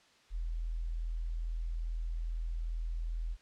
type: tone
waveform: sine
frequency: 41.2 Hz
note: E1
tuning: in tune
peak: -33 dBFS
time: 0.3-3.37 s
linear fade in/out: 50 ms
effects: white hiss -64 dBFS RMS until 3.41 s + low-pass 5000 Hz 12 dB/octave